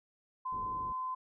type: tone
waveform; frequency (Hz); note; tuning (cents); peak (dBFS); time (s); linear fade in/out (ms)
sine; 1027; C6; -33; -34; 0.45-1.15; 10
type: low-pass noise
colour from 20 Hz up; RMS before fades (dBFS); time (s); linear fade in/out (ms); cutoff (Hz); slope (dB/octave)
pink; -49; 0.52-0.93; 10; 520; 48
effects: none